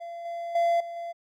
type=tone with level steps; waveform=triangle; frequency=683 Hz; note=F5; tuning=39 cents flat; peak=-33 / -29 / -18 / -32 / -30 dBFS; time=0-1.13 s; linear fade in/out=20 ms; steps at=0.25 / 0.55 / 0.8 / 0.96 s; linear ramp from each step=5 ms; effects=MP3 96 kbps